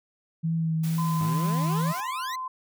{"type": "tone with vibrato", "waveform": "sine", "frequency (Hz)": 162.2, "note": "E3", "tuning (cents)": -28, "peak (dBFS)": -23, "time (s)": [0.43, 1.93], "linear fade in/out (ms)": 20, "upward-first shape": "triangle", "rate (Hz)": 2.2, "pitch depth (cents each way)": 26}
{"type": "high-pass noise", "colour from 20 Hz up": "white", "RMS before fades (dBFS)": -41, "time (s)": [0.83, 2.01], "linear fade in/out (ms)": 10, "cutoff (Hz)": 140, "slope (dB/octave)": 12}
{"type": "tone with pitch glide", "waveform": "sine", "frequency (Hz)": [1022, 1030.9], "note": ["C6", "C6"], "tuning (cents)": [-41, -26], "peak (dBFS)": -30, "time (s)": [0.98, 2.48], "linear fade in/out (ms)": 5, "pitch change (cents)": 15, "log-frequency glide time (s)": [1.62, 2.06]}
{"type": "exponential sweep", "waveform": "20% pulse", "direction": "up", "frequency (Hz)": [93.8, 2093], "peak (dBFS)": -29, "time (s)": [1.2, 2.36], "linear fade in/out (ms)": 10}
{"effects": []}